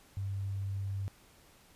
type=tone; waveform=sine; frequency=98.1 Hz; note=G2; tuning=2 cents sharp; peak=-33 dBFS; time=0.17-1.08 s; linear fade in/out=0 ms; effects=pink hiss -61 dBFS RMS until 1.75 s + resampled to 32000 Hz